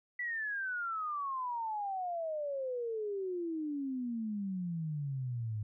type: exponential sweep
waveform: sine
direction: down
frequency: 1981 to 103.83 Hz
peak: -34 dBFS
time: 0.19-5.63 s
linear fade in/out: 5 ms
effects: none